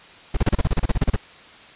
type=noise bursts; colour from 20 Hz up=brown; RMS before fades=-17 dBFS; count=14; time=0.34-1.162 s; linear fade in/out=5 ms; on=29 ms; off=32 ms; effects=white hiss -45 dBFS RMS until 1.75 s + resampled to 8000 Hz